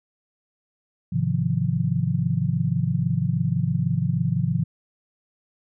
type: chord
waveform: sine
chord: F minor seventh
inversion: first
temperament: just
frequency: 104.77 / 130.96 / 157.15 / 174.61 Hz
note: Ab2 / C3 / Eb3 / F3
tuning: +16 / +2 / +18 / 0 cents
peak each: -28 / -24 / -26 / -25 dBFS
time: 1.12-4.64 s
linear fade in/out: 10 ms
effects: none